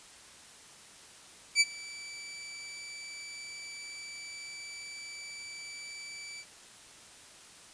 20% pulse tone with ADSR envelope, 2314 Hz, D7, 26 cents flat, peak -14 dBFS, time 1.55-6.45 s, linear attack 56 ms, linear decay 36 ms, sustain -23 dB, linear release 55 ms, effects white hiss -53 dBFS RMS until 7.73 s + resampled to 22050 Hz

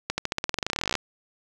accelerating click train, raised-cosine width 0.2 ms, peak -8 dBFS, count 24, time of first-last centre 0.1-0.953 s, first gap 80 ms, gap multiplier 0.92, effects none

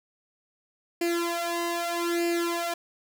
sawtooth tone with flanger, 342 Hz, F4, 36 cents flat, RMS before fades -28 dBFS, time 1.01-2.74 s, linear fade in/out 5 ms, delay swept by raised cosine 0.41 to 1.91 ms, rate 0.8 Hz, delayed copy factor +0.9, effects none

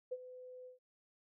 sine tone with ADSR envelope, 505 Hz, B4, 39 cents sharp, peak -35 dBFS, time 0.11-0.79 s, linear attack 14 ms, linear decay 43 ms, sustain -14 dB, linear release 130 ms, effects none

